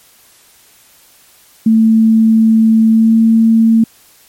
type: tone with pitch glide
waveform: sine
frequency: 222.6 to 225.3 Hz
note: A3 to A3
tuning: +20 to +41 cents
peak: -5 dBFS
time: 1.66-3.84 s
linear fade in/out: 5 ms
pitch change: +21 cents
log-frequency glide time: 2.89-3.17 s
effects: white hiss -46 dBFS RMS until 4.28 s + MP3 64 kbps